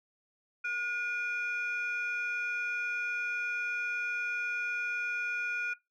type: tone pair together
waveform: sine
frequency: 1441.9 / 2425 Hz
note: F#6 / D#7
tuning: -45 / -45 cents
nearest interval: major sixth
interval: 900 cents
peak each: -32 / -33 dBFS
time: 0.64-5.74 s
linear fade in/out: 10 ms
effects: noise-tail reverb RT60 0.2 s tail -20 dB re dry + tanh soft clip ceiling -26 dBFS